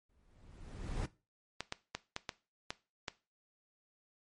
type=noise with exponential growth; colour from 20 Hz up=brown; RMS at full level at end=-34 dBFS; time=0.09-1.06 s; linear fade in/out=5 ms; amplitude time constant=210 ms
type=clicks; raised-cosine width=0.2 ms; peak=-19 dBFS; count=7; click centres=1.606 / 1.724 / 1.95 / 2.164 / 2.292 / 2.705 / 3.082 s
effects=noise-tail reverb RT60 0.3 s tail -18 dB re dry + MP3 48 kbps